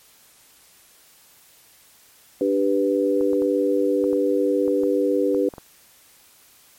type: chord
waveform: sine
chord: G major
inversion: second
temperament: equal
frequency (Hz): 293.7 / 392 / 493.9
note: D4 / G4 / B4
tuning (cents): 0 / 0 / 0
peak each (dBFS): -22 / -22 / -21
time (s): 2.41-5.49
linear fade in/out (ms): 2
type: clicks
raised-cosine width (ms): 1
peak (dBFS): -23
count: 10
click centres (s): 3.21 / 3.332 / 3.421 / 4.041 / 4.131 / 4.68 / 4.835 / 5.347 / 5.538 / 5.582
effects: white hiss -53 dBFS RMS until 6.78 s + MP3 64 kbps